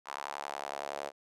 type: tone with high-pass filter sweep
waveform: sawtooth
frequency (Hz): 70.8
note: C#2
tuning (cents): +37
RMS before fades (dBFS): -40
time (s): 0.05-1.12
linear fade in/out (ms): 50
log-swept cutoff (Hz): 980 to 590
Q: 2.6
effects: low-pass 10000 Hz 12 dB/octave